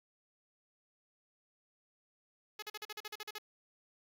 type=tone bursts; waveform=5% pulse; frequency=423.8 Hz; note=G#4; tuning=35 cents sharp; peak=-30 dBFS; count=11; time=2.59-3.384 s; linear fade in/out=5 ms; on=34 ms; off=42 ms; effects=none